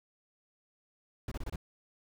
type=noise bursts; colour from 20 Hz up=brown; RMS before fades=-37 dBFS; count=5; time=1.28-1.559 s; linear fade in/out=2 ms; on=35 ms; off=26 ms; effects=none